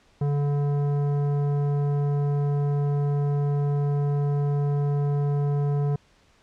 sine tone with tanh clipping, 143.8 Hz, D3, 36 cents flat, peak -23 dBFS, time 0.21-5.96 s, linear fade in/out 5 ms, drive 13 dB, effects pink hiss -60 dBFS RMS until 6.42 s + low-pass 6000 Hz 12 dB/octave

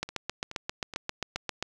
two click trains, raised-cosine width 0.2 ms, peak -22 / -13 dBFS, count 4 / 13, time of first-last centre 0.09-1.361 / 0.03-1.626 s, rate 2.36 / 7.52 Hz, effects none

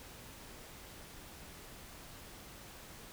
silence, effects pink hiss -52 dBFS RMS until 3.12 s

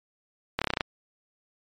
slowing click train, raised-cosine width 0.3 ms, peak -9 dBFS, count 8, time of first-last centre 0.59-0.808 s, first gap 26 ms, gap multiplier 1.06, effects MP3 64 kbps

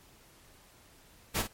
pink noise with echo, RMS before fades -30 dBFS, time 1.34-1.43 s, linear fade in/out 20 ms, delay 48 ms, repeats 1, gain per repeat -9 dB, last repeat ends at 1.478 s, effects pink hiss -59 dBFS RMS until 1.53 s + MP3 64 kbps

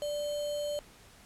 sine tone with sample-and-hold, 587.3 Hz, D5, in tune, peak -31 dBFS, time 0.02-0.79 s, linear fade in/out 0 ms, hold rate 3675 Hz, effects pink hiss -56 dBFS RMS until 1.25 s + low-pass 12000 Hz 12 dB/octave

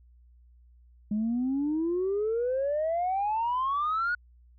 sine exponential sweep, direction up, 205.8 to 1472 Hz, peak -24 dBFS, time 1.11-4.15 s, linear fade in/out 5 ms, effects tanh soft clip ceiling -22 dBFS + added 60 Hz sine -54 dBFS peak until 4.58 s

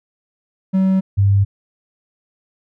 triangle / sine tone pair in turn, 190 / 99.38 Hz, F#3 / G2, +46 / +24 cents, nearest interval major seventh, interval 1122 cents, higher first, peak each -10 dBFS, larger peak neither, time 0.73-1.01 / 1.17-1.45 s, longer neither, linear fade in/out 20 ms, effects none

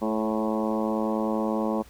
harmonic tone with a mistuned harmonic, 109.4 Hz, A2, 9 cents flat, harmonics 2 / 3 / 4 / 5 / 6 / 7 / 8 / 9 / 10, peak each -27 / -31 / -33 / -31 / -36 / -37 / -37 / -37 / -39 dBFS, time 0.01-1.83 s, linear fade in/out 20 ms, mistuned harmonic 4, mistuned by -24 cents, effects added 60 Hz sine -54 dBFS peak until 1.89 s + pink hiss -54 dBFS RMS until 1.89 s

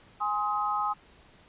sine chord, Ab major, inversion none, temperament equal with one note detuned, 830.6 / 1046.5 / 1263.3 Hz, Ab5 / C6 / Eb6, 0 / 0 / +26 cents, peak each -30 / -33 / -29 dBFS, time 0.2-0.94 s, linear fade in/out 20 ms, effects pink hiss -57 dBFS RMS until 1.48 s + resampled to 8000 Hz

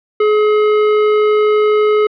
triangle tone with hard clipping, 424 Hz, G#4, 36 cents sharp, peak -11 dBFS, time 0.2-2.07 s, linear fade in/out 5 ms, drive 17 dB, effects low-pass 3000 Hz 12 dB/octave

